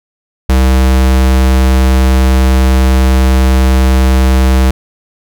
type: tone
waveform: square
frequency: 65 Hz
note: C2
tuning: 11 cents flat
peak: -6 dBFS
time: 0.49-4.71 s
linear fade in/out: 5 ms
effects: none